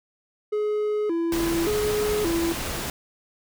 triangle tone with vibrato, 375.7 Hz, F#4, 26 cents sharp, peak -20 dBFS, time 0.52-2.53 s, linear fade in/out 10 ms, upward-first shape square, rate 0.87 Hz, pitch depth 200 cents each way
pink noise, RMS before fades -30 dBFS, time 1.32-2.9 s, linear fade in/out 2 ms
effects none

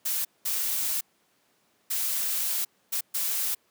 blue noise bursts at uneven times, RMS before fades -28 dBFS, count 5, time 0.05-0.25 / 0.45-1.01 / 1.9-2.65 / 2.92-3.01 / 3.14-3.55 s, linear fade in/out 10 ms, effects pink hiss -67 dBFS RMS until 3.7 s + high-pass 200 Hz 12 dB/octave

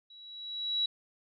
sine tone with level ramp, 3900 Hz, B7, 23 cents flat, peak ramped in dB -51 to -25 dBFS, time 0.1-0.86 s, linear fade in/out 5 ms, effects none

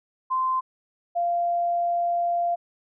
sine tone pair in turn, 1038 / 692.8 Hz, C6 / F5, -14 / -14 cents, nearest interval perfect fifth, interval 700 cents, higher first, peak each -21 dBFS, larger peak neither, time 0.3-0.61 / 1.15-2.56 s, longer second, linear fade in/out 20 ms, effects none

